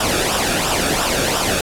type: noise with flanger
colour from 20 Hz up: pink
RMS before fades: -18 dBFS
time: 0-1.61 s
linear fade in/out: 5 ms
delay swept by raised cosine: 0.46 to 1.01 ms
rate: 2.9 Hz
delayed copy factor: -0.6
effects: low-pass 11000 Hz 12 dB/octave

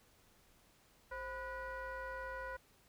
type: tone with frequency modulation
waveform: sine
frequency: 995 Hz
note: B5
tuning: 13 cents sharp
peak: -40 dBFS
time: 1.11-2.57 s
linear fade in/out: 10 ms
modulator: 469 Hz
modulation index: 1.5
effects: tanh soft clip ceiling -38 dBFS + pink hiss -68 dBFS RMS until 2.88 s

